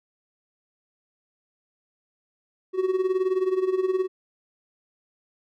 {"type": "tone with tremolo", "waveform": "triangle", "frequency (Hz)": 374.2, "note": "F#4", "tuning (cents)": 20, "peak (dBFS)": -16, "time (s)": [2.73, 4.08], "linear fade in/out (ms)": 50, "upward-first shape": "sine", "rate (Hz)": 19, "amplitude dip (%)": 75, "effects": []}